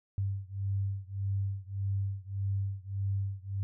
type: beating tone pair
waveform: sine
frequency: 97.6 / 99.3 Hz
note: G2 / G2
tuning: -7 / +23 cents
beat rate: 1.7 Hz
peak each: -33 / -34 dBFS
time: 0.18-3.63 s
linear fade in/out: 0 ms
effects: none